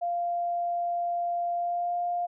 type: tone with pitch glide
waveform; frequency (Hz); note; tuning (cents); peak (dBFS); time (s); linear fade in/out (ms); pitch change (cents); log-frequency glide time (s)
sine; 695 to 702.3; F5 to F5; -9 to +10; -26; 0.01-2.27; 20; +19; 1.54-1.95
effects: none